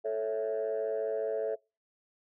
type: chord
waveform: sine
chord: A major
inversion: none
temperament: equal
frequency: 440 / 554.4 / 659.3 Hz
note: A4 / C#5 / E5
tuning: 0 / 0 / 0 cents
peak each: -31 / -34 / -33 dBFS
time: 0.04-1.56 s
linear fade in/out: 20 ms
effects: noise-tail reverb RT60 0.3 s tail -26 dB re dry + tanh soft clip ceiling -24 dBFS